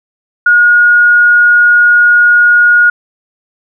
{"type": "tone", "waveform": "sine", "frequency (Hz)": 1440, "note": "F#6", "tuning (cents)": -47, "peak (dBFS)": -3, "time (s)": [0.46, 2.9], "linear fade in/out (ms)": 5, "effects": []}